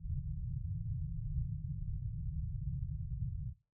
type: low-pass noise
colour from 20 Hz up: white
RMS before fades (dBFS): -39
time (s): 0-3.54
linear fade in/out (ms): 50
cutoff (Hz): 160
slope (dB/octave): 96
effects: noise-tail reverb RT60 0.3 s tail -19 dB re dry